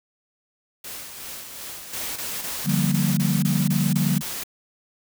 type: noise with tremolo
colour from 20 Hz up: white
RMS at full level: -35 dBFS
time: 0.84-3.14 s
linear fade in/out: 5 ms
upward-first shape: sine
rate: 2.7 Hz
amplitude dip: 40%
type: noise bursts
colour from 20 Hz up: white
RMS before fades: -31 dBFS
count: 10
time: 1.93-4.437 s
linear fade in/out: 5 ms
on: 230 ms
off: 23 ms
type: chord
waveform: sine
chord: G minor seventh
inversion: second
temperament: just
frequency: 147 / 176.4 / 196 / 235.2 Hz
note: D3 / F3 / G3 / Bb3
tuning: +2 / +18 / 0 / +16 cents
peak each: -23 / -24 / -24 / -27 dBFS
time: 2.64-4.22 s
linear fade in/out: 50 ms
effects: none